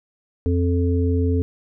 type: harmonic tone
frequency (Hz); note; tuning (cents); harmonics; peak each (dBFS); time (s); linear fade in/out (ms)
87.31; F2; 0; 1 / 3 / 5; -18 / -23 / -25; 0.46-1.42; 0
effects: none